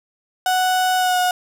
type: tone with pitch glide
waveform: 35% pulse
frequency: 740 to 726.4 Hz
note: F#5 to F#5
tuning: 0 to -32 cents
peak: -14 dBFS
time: 0.46-1.31 s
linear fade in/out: 2 ms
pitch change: -32 cents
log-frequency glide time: 0.97-1.19 s
effects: none